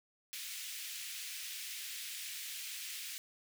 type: high-pass noise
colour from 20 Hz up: pink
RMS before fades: -44 dBFS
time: 0.33-3.18 s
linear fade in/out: 0 ms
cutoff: 2200 Hz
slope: 24 dB/octave
effects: none